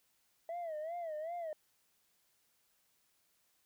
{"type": "tone with vibrato", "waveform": "sine", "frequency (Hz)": 652, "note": "E5", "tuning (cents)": -19, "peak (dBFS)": -36, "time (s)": [0.49, 1.53], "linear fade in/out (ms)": 2, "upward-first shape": "sine", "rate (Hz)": 2.6, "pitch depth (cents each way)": 130, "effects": ["tanh soft clip ceiling -37 dBFS", "white hiss -75 dBFS RMS until 3.65 s"]}